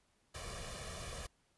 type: noise with comb filter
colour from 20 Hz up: pink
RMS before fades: -45 dBFS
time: 0.34-1.27 s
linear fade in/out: 10 ms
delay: 1.7 ms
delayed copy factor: +0.7
effects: pink hiss -75 dBFS RMS until 1.57 s + resampled to 24000 Hz